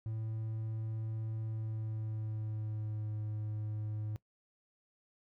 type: tone with pitch glide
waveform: triangle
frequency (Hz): 110.5 to 106.92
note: A2 to A2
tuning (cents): +8 to -49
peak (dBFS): -34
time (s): 0.06-4.16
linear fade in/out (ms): 0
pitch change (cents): -57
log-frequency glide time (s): 1.43-3.13
effects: noise-tail reverb RT60 0.1 s tail -19 dB re dry